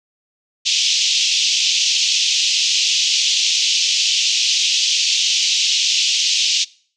pink band-pass noise, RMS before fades -17 dBFS, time 0.65-6.65 s, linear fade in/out 20 ms, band 2700 to 6600 Hz, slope 48 dB/octave, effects noise-tail reverb RT60 0.5 s tail -23 dB re dry

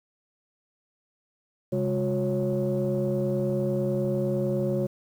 sine tone cluster, 134.2 / 203.3 / 361.2 / 550 Hz, C3 / G#3 / F#4 / C#5, +44 / -37 / -42 / -14 cents, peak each -28 dBFS, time 1.72-4.87 s, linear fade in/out 10 ms, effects tanh soft clip ceiling -17 dBFS + 9-bit

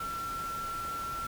sine tone in noise, 1353 Hz, E6, 45 cents sharp, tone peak -34 dBFS, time 0-1.27 s, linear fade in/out 5 ms, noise pink, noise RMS -44 dBFS, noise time 0-1.27 s, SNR +7 dB, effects none

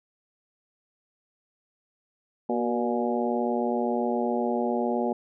harmonic tone with a mistuned harmonic, 119.4 Hz, A#2, 42 cents sharp, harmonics 2 / 3 / 4 / 5 / 6 / 7, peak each -28 / -30 / -31 / -32 / -33 / -33 dBFS, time 2.49-5.13 s, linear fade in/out 5 ms, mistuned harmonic 3, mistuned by +58 cents, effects none

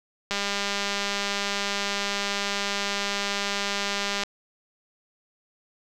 click train, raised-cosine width 0.2 ms, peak -10 dBFS, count 790, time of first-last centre 0.31-4.235 s, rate 201 Hz, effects none

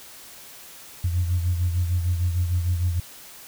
sine beating tone pair, 87.3 / 93.9 Hz, F2 / F#2, 0 / +26 cents, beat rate 6.6 Hz, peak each -20 / -28 dBFS, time 1.04-3 s, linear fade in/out 5 ms, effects tanh soft clip ceiling -14 dBFS + white hiss -44 dBFS RMS until 3.47 s

